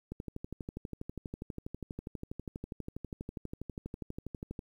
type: click train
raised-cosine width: 3 ms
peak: -26 dBFS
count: 56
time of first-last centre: 0.12-4.592 s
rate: 12.3 Hz
effects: 10-bit